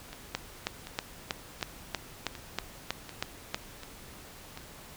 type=two click trains; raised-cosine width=0.2 ms; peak=-24 / -12 dBFS; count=7 / 11; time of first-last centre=0.13-4.574 / 0.35-3.545 s; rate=1.35 / 3.13 Hz; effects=pink hiss -49 dBFS RMS until 4.96 s